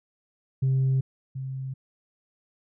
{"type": "tone with echo", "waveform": "sine", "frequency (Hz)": 132.6, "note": "C3", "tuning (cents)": 23, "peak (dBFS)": -18, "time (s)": [0.62, 1.01], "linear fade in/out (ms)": 10, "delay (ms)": 730, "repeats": 1, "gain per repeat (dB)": -12, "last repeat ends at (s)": 1.74, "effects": ["tanh soft clip ceiling -18 dBFS"]}